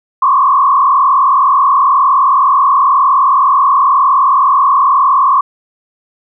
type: tone with frequency modulation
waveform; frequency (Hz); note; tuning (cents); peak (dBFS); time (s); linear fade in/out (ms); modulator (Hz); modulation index
sine; 1092; C#6; -26; -6; 0.22-5.41; 5; 39; 1.8
effects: none